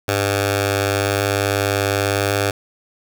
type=tone with notch filter; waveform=10% pulse; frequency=100.1 Hz; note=G2; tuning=37 cents sharp; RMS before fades=-19 dBFS; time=0.08-2.51 s; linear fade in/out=5 ms; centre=200 Hz; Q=0.55; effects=none